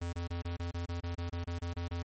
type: tone bursts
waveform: square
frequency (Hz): 86.2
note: F2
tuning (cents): -22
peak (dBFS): -35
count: 14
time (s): 0.01-2.028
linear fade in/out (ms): 10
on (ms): 120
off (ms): 26
effects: MP3 32 kbps